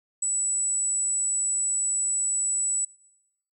sine tone, 7902 Hz, B8, in tune, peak -23 dBFS, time 0.22-2.85 s, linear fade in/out 5 ms, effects noise-tail reverb RT60 1.0 s tail -25 dB re dry

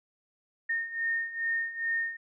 sine beating tone pair, 1832 / 1834.4 Hz, A#6 / A#6, -31 / -28 cents, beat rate 2.4 Hz, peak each -34 / -30 dBFS, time 0.69-2.17 s, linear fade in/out 10 ms, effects none

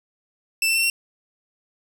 sawtooth tone with pitch steps, 2659 / 2682 / 2705 / 2729 Hz, E7 / E7 / E7 / F7, +14 / +29 / +44 / -41 cents, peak -15 dBFS, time 0.62-0.9 s, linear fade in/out 2 ms, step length 70 ms, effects none

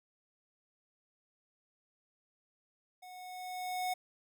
square tone with level ramp, 733 Hz, F#5, 16 cents flat, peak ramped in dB -50 to -32 dBFS, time 3.02-3.94 s, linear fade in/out 10 ms, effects none

